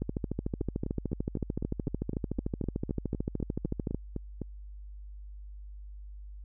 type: two click trains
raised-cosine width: 3 ms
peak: -18 / -21 dBFS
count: 54 / 16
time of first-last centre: 0.02-3.946 / 0.61-4.417 s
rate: 13.5 / 3.94 Hz
effects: added 50 Hz sine -42 dBFS peak until 6.44 s